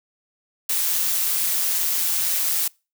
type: noise with amplitude modulation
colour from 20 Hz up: blue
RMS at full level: -20 dBFS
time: 0.69-2.68 s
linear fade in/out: 5 ms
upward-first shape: sine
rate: 172 Hz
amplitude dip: 45%
effects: noise-tail reverb RT60 0.3 s tail -26 dB re dry